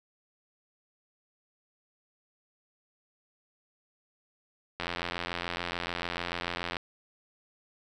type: click train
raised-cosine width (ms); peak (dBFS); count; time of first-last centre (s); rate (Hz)
0.3; -16; 172; 4.8-6.768; 86.9
effects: none